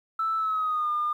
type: tone with pitch glide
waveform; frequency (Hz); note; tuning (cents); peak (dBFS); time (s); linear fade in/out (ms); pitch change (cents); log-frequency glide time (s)
sine; 1318.5 to 1209.1; E6 to D#6; 0 to -50; -23; 0.19-1.13; 5; -150; 0.37-0.9
effects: tanh soft clip ceiling -19 dBFS + 10-bit